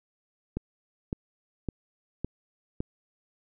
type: click train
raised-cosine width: 3 ms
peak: -17 dBFS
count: 5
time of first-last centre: 0.57-2.805 s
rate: 1.79 Hz
effects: none